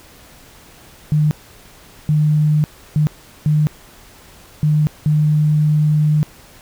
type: tone bursts at uneven times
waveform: sine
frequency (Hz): 151.6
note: D#3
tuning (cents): -45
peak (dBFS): -11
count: 6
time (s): 1.12-1.31 / 2.09-2.64 / 2.96-3.07 / 3.46-3.67 / 4.63-4.87 / 5.06-6.23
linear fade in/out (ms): 0
effects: pink hiss -44 dBFS RMS until 6.61 s